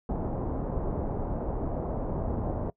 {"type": "low-pass noise", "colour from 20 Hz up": "pink", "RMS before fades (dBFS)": -31, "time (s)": [0.09, 2.7], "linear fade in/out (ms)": 2, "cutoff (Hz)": 830, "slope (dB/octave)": 24, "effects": ["noise-tail reverb RT60 0.1 s tail -22 dB re dry"]}